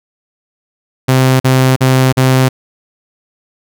sawtooth tone bursts, 130.3 Hz, C3, 7 cents flat, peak -3 dBFS, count 4, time 1.08-2.489 s, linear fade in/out 10 ms, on 320 ms, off 43 ms, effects none

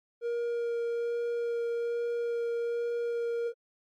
triangle tone with vibrato, 470.7 Hz, A#4, 17 cents sharp, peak -27 dBFS, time 0.21-3.53 s, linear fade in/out 50 ms, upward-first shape sine, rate 1.2 Hz, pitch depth 8 cents each way, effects AAC 48 kbps

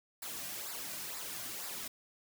white noise with flanger, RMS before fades -42 dBFS, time 0.22-1.88 s, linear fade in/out 5 ms, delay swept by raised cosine 0.32 to 2.32 ms, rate 2.1 Hz, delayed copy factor -0.6, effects none

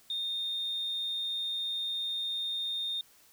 sine tone, 3657 Hz, A#7, 34 cents flat, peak -30 dBFS, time 0.1-3.01 s, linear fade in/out 2 ms, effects tanh soft clip ceiling -27 dBFS + white hiss -61 dBFS RMS until 3.32 s

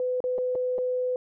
sine tone with dropouts, 503 Hz, B4, 32 cents sharp, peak -24 dBFS, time 0-1.16 s, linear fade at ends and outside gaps 1 ms, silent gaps 0.204-0.24 / 0.381-0.385 / 0.552-0.555 / 0.782-0.786 s, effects none

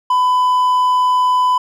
triangle tone, 1002 Hz, B5, 25 cents sharp, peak -9 dBFS, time 0.1-1.58 s, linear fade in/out 5 ms, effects none

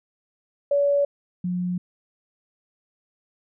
sine tone pair in turn, 569 / 179.22 Hz, C#5 / F3, +45 / +45 cents, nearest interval octave + minor sixth, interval 2000 cents, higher first, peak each -17 / -23 dBFS, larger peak first, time 0.71-1.05 / 1.44-1.78 s, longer neither, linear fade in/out 5 ms, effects none

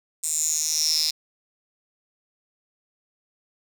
10% pulse tone with high-pass filter sweep, 155.3 Hz, D#3, 3 cents flat, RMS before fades -24 dBFS, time 0.23-1.11 s, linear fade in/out 10 ms, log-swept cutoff 7900 to 4800 Hz, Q 8.6, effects none

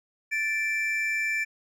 triangle tone pair together, 1760 / 2344 Hz, A6 / D7, 0 / -4 cents, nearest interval perfect fourth, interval 496 cents, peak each -28 / -25 dBFS, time 0.31-1.45 s, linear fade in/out 20 ms, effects none

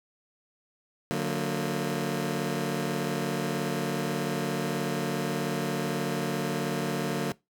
20% pulse chord, D augmented, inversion none, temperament just, 146.83 / 183.54 / 229.4 Hz, D3 / F#3 / A#3, 0 / -14 / -28 cents, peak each -27 dBFS, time 1.11-7.32 s, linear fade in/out 0 ms, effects noise-tail reverb RT60 0.2 s tail -21 dB re dry

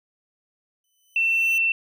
10% pulse tone with exponential growth, 3014 Hz, F#7, 31 cents sharp, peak -24 dBFS, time 0.84-1.58 s, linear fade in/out 2 ms, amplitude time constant 160 ms
sine tone, 2690 Hz, E7, 34 cents sharp, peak -18 dBFS, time 1.16-1.72 s, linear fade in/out 2 ms
effects none

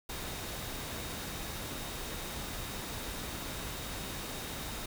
sine tone in noise, 3729 Hz, A#7, in tune, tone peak -51 dBFS, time 0.09-4.86 s, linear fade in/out 5 ms, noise pink, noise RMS -40 dBFS, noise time 0.09-4.86 s, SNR -14 dB, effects none

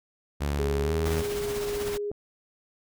sawtooth tone with pitch glide, 72 to 79.43 Hz, D2 to D#2, -34 to +36 cents, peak -22 dBFS, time 0.4-1.23 s, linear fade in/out 20 ms, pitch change +170 cents, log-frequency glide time 0.84-0.92 s
sine tone, 411.8 Hz, G#4, 15 cents flat, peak -28 dBFS, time 0.59-2.11 s, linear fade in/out 5 ms
pink noise with tremolo, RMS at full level -34 dBFS, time 1.05-1.98 s, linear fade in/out 10 ms, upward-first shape triangle, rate 16 Hz, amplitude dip 45%
click, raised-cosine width 2 ms, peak -24 dBFS, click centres 2.115 s
effects none

